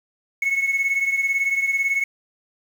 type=beating tone pair; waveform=sine; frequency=2194 / 2212 Hz; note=C#7 / C#7; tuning=-18 / -4 cents; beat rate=18 Hz; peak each=-18 / -22 dBFS; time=0.42-2.04 s; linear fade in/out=5 ms; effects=tanh soft clip ceiling -16 dBFS + 7-bit